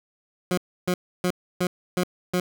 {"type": "tone bursts", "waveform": "20% pulse", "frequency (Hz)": 180, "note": "F#3", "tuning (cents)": -47, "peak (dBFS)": -16, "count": 6, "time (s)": [0.51, 2.4], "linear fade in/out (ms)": 2, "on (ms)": 65, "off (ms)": 300, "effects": []}